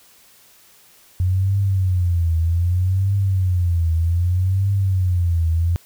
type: tone with vibrato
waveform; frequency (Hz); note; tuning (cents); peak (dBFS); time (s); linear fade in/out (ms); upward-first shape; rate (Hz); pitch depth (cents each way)
sine; 90; F#2; -47; -15; 1.2-5.76; 0; triangle; 0.64; 180
effects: white hiss -51 dBFS RMS until 5.85 s